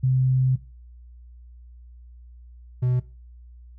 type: tone pair in turn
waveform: sine / triangle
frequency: 129.8 / 125.12 Hz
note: C3 / B2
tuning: -13 / +23 cents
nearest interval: minor second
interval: 64 cents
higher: first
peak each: -17 dBFS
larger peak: neither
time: 0.03-0.56 / 2.82-3 s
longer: first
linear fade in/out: 10 ms
effects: noise-tail reverb RT60 0.3 s tail -18 dB re dry + added 60 Hz sine -43 dBFS peak until 3.78 s